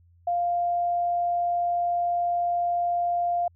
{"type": "tone", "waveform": "sine", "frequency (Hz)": 698.5, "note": "F5", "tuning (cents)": 0, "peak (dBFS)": -22, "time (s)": [0.27, 3.48], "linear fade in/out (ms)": 5, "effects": ["added 86 Hz sine -55 dBFS peak until 3.55 s"]}